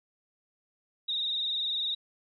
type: tone with vibrato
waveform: sine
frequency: 3729 Hz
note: A#7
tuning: in tune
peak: -28 dBFS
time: 1.08-1.95 s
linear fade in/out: 10 ms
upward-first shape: sine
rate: 20 Hz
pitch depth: 63 cents each way
effects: none